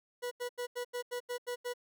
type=tone bursts; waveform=40% pulse; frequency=488.7 Hz; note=B4; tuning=18 cents flat; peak=-34 dBFS; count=9; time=0.22-1.738 s; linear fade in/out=20 ms; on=94 ms; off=84 ms; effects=none